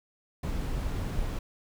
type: noise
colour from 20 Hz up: brown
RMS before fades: -31 dBFS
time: 0.43-1.39 s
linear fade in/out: 5 ms
effects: none